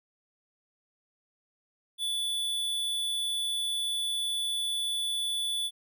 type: tone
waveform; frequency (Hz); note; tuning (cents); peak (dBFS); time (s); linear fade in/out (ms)
square; 3463; A7; -28; -29; 1.98-5.71; 50
effects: none